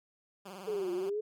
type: tone with vibrato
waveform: 10% pulse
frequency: 189.8 Hz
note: F#3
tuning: 44 cents sharp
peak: -36 dBFS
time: 0.45-1.1 s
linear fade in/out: 10 ms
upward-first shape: sine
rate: 19 Hz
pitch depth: 110 cents each way
type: exponential two-way sweep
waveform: sine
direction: down then up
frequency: 440 to 349.2 to 435.4 Hz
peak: -31 dBFS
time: 0.67-1.21 s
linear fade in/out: 10 ms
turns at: 0.92 s
effects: none